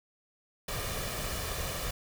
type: noise with comb filter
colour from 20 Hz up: pink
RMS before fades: -35 dBFS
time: 0.68-1.91 s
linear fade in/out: 5 ms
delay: 1.7 ms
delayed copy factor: +0.55
effects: none